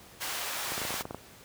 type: high-pass noise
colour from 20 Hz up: pink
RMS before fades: -35 dBFS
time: 0.2-1.03 s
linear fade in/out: 20 ms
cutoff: 820 Hz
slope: 12 dB/octave
type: clicks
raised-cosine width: 1 ms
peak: -22 dBFS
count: 10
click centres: 0.72 / 0.779 / 0.817 / 0.851 / 0.906 / 0.941 / 1.009 / 1.054 / 1.109 / 1.146 s
effects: pink hiss -52 dBFS RMS until 1.44 s + high-pass 60 Hz 12 dB/octave